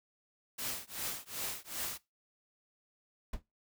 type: noise with tremolo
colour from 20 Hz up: white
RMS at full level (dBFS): -36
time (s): 0.58-1.98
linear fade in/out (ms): 10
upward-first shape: triangle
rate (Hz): 2.6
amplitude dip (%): 100
type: noise with exponential decay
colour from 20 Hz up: brown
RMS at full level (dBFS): -29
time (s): 3.33-3.42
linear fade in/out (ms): 5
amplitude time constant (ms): 18
effects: noise-tail reverb RT60 0.2 s tail -19 dB re dry